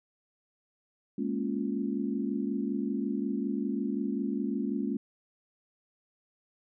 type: chord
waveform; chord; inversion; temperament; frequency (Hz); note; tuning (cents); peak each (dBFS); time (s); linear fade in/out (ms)
sine; Bb minor seventh; third; equal; 207.7 / 233.1 / 277.2 / 349.2; Ab3 / Bb3 / Db4 / F4; 0 / 0 / 0 / 0; -33 / -34 / -33 / -38; 1.18-4.97; 5
effects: none